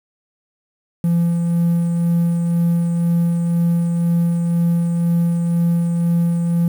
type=tone with tremolo; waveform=triangle; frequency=170.3 Hz; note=F3; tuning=43 cents flat; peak=-10 dBFS; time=1.04-6.68 s; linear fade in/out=2 ms; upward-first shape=sine; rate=2 Hz; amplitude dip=35%; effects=tanh soft clip ceiling -7 dBFS + 7-bit